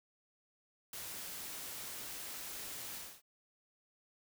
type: noise with ADSR envelope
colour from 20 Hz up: white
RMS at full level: -43 dBFS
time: 0.93-3.22 s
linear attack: 4 ms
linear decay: 4 ms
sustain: -2 dB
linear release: 250 ms
effects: none